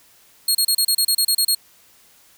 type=tone bursts; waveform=20% pulse; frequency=4285 Hz; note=C8; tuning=40 cents sharp; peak=-9 dBFS; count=11; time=0.48-1.549 s; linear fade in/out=5 ms; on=69 ms; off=31 ms; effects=white hiss -53 dBFS RMS until 2.37 s